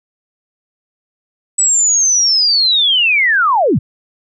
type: linear sweep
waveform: sine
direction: down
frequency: 7960 to 81.1 Hz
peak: -9 dBFS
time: 1.58-3.79 s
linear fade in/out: 10 ms
effects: none